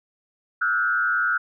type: tone with frequency modulation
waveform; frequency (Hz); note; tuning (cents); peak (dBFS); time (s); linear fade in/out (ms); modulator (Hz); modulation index
sine; 1436; F6; +48; -19; 0.61-1.38; 10; 109; 1
effects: none